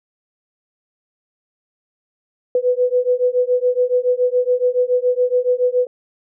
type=beating tone pair; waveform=sine; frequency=493.9 / 501 Hz; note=B4 / B4; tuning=0 / +25 cents; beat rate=7.1 Hz; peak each=-17 dBFS; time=2.55-5.87 s; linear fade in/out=2 ms; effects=none